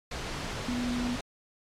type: tone in noise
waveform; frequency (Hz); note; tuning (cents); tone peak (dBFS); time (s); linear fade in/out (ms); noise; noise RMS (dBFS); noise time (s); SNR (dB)
sine; 244.2; B3; -19; -29; 0.68-1.16; 5; pink; -35; 0.11-1.21; +3
effects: low-pass 6000 Hz 12 dB/octave + MP3 96 kbps